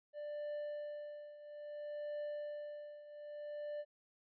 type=tone with tremolo; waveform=triangle; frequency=591 Hz; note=D5; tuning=11 cents sharp; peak=-37 dBFS; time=0.13-3.85 s; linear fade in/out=50 ms; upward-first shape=triangle; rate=0.6 Hz; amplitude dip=80%; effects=resampled to 11025 Hz